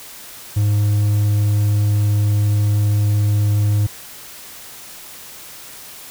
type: tone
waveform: triangle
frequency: 103.83 Hz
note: G#2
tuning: in tune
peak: -11 dBFS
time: 0.56-3.87 s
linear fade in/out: 10 ms
effects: white hiss -37 dBFS RMS until 6.1 s